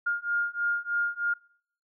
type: beating tone pair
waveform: sine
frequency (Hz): 1412 / 1415.2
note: F6 / F6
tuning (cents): +19 / +23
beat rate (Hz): 3.2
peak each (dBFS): -29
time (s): 0.06-1.34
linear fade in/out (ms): 10
effects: noise-tail reverb RT60 0.6 s tail -25 dB re dry